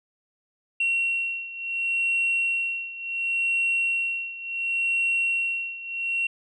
sine beating tone pair, 2733 / 2733.7 Hz, F7 / F7, -38 / -38 cents, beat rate 0.7 Hz, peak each -24 / -27 dBFS, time 0.8-6.27 s, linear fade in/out 5 ms, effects tanh soft clip ceiling -17 dBFS

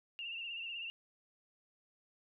sine tone with vibrato, 2754 Hz, F7, 25 cents flat, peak -40 dBFS, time 0.19-0.9 s, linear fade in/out 0 ms, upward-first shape sine, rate 16 Hz, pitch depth 59 cents each way, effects none

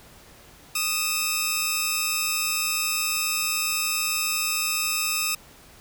10% pulse tone pair together, 1244.5 / 2639 Hz, D#6 / E7, 0 / +1 cents, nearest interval octave + minor second, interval 1301 cents, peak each -20 / -16 dBFS, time 0.75-5.35 s, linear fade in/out 5 ms, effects pink hiss -50 dBFS RMS until 5.8 s

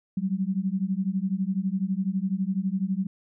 sine beating tone pair, 185 / 197 Hz, F#3 / G3, 0 / +9 cents, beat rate 12 Hz, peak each -27 dBFS, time 0.17-3.07 s, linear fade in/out 5 ms, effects none

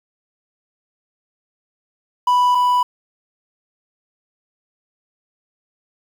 triangle tone pair in turn, 987.8 / 987.8 Hz, B5 / B5, 0 / 0 cents, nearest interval unison, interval 0 cents, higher neither, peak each -10 / -11 dBFS, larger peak first, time 2.27-2.55 / 2.55-2.83 s, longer neither, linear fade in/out 5 ms, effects 7-bit

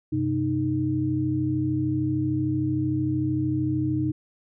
sine tone cluster, 97.7 / 130.9 / 308.5 Hz, G2 / C3 / D#4, -5 / +1 / -15 cents, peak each -31 / -27 / -24 dBFS, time 0.12-4.12 s, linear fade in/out 10 ms, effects none

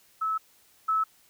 sine tone pair in turn, 1301 / 1301 Hz, E6 / E6, -23 / -23 cents, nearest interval unison, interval 0 cents, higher neither, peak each -25 / -22 dBFS, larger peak second, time 0.21-0.38 / 0.88-1.04 s, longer first, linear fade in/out 10 ms, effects white hiss -61 dBFS RMS until 1.29 s

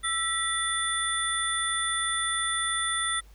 sine tone cluster, 1327 / 1946 / 3503 / 9200 Hz, E6 / B6 / A7 / D9, +11 / -26 / -8 / -37 cents, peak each -31 dBFS, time 0.03-3.21 s, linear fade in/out 20 ms, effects added 50 Hz sine -49 dBFS peak until 3.34 s + pink hiss -61 dBFS RMS until 3.34 s

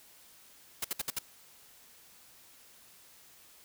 white noise bursts, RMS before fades -33 dBFS, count 5, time 0.82-1.189 s, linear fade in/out 5 ms, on 25 ms, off 61 ms, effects white hiss -58 dBFS RMS until 3.64 s

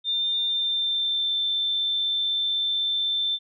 sine tone with pitch glide, 3602 to 3552 Hz, A7 to A7, +40 to +16 cents, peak -22 dBFS, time 0.04-3.39 s, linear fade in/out 50 ms, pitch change -24 cents, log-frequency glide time 0.39-1.36 s, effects none

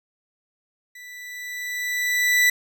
40% pulse tone with level ramp, 1975.5 Hz, B6, in tune, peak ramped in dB -39 to -13 dBFS, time 0.95-2.5 s, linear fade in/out 5 ms, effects none

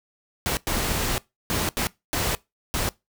pink noise bursts at uneven times, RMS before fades -25 dBFS, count 6, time 0.46-0.57 / 0.67-1.18 / 1.5-1.69 / 1.77-1.87 / 2.13-2.35 / 2.74-2.89 s, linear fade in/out 0 ms, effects noise-tail reverb RT60 0.2 s tail -21 dB re dry

